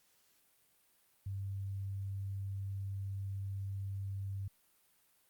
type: tone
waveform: sine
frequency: 98 Hz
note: G2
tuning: in tune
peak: -37 dBFS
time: 1.26-4.48 s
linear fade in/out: 5 ms
effects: white hiss -71 dBFS RMS until 5.29 s + Opus 48 kbps